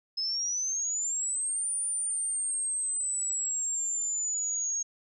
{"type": "exponential two-way sweep", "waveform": "sine", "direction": "up then down", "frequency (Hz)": [5130, 9370, 6530], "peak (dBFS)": -28, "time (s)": [0.17, 4.83], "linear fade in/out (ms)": 10, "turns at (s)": 1.74, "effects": []}